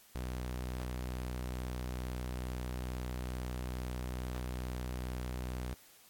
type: tone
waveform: sawtooth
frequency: 62.3 Hz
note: B1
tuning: 16 cents sharp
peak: -33 dBFS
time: 0.15-5.74 s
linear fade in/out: 0 ms
effects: white hiss -61 dBFS RMS until 6.09 s + AAC 64 kbps